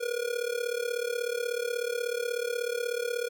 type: tone with amplitude modulation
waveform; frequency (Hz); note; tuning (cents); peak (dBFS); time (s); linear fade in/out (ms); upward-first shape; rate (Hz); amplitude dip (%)
square; 480; B4; -49; -26; 0-3.29; 20; sine; 36.4; 85
effects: none